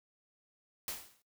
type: noise with exponential decay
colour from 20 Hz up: white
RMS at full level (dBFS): -36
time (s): 0.88-1.22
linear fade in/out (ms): 1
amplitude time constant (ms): 73
effects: noise-tail reverb RT60 0.1 s tail -17 dB re dry